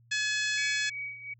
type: harmonic tone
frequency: 851 Hz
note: G#5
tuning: 42 cents sharp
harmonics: 2 / 3 / 4 / 5 / 6 / 7 / 8 / 9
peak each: -30 / -34 / -36 / -38 / -40 / -41 / -42 / -43 dBFS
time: 0.11-0.9 s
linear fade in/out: 10 ms
type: tone with tremolo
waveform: sine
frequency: 2264 Hz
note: C#7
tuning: 36 cents sharp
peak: -33 dBFS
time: 0.57-1.34 s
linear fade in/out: 10 ms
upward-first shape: sine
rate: 2.8 Hz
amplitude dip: 70%
effects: added 117 Hz sine -58 dBFS peak until 1.39 s